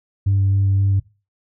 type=tone with vibrato; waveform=sine; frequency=98 Hz; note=G2; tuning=in tune; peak=-12 dBFS; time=0.26-1 s; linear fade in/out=10 ms; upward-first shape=square; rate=3.8 Hz; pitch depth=8 cents each way; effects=noise-tail reverb RT60 0.3 s tail -20 dB re dry + tanh soft clip ceiling -11 dBFS